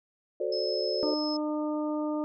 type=chord; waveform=sine; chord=D dominant seventh; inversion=first; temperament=just; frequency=367.1 / 440.5 / 528.6 / 587.3 Hz; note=F#4 / A4 / C5 / D5; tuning=-14 / +2 / +18 / 0 cents; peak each=-33 dBFS; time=0.4-1.14 s; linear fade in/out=5 ms
type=tone; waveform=sine; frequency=5190 Hz; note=E8; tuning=28 cents flat; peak=-33 dBFS; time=0.52-1.37 s; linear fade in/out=5 ms
type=harmonic tone; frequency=302.5 Hz; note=D#4; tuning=49 cents flat; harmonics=1 / 2 / 3 / 4; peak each=-29 / -34 / -40 / -42 dBFS; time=1.03-2.24 s; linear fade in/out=0 ms
effects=none